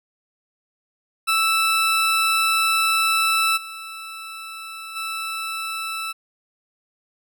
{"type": "tone with level steps", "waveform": "20% pulse", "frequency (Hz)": 1318.5, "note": "E6", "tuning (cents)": 0, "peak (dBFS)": [-12, -28, -21], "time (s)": [1.27, 6.13], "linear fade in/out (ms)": 20, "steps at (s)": [3.56, 4.95], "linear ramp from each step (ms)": 20, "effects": []}